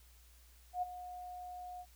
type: tone with ADSR envelope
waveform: sine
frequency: 722 Hz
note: F#5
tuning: 43 cents flat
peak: -31 dBFS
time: 0.73-1.86 s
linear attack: 91 ms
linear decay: 20 ms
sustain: -13 dB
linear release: 56 ms
effects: added 60 Hz sine -60 dBFS peak until 1.95 s + white hiss -66 dBFS RMS until 1.95 s